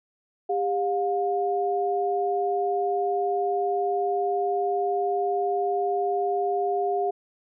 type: tone pair together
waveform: sine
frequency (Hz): 400 / 712.7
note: G4 / F5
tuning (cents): +35 / +35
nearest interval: minor seventh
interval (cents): 1000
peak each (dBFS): -25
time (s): 0.49-7.11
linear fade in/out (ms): 10
effects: none